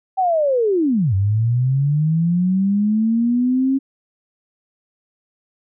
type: linear two-way sweep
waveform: sine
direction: down then up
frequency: 776 to 93.9 to 272.1 Hz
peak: -14 dBFS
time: 0.17-3.79 s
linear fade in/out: 20 ms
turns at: 1.14 s
effects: none